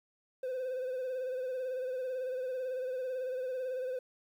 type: tone with vibrato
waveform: triangle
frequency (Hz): 512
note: C5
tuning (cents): -38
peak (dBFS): -31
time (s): 0.43-3.99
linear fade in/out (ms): 5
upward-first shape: sine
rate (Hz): 18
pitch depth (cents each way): 46
effects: tanh soft clip ceiling -27 dBFS + 11-bit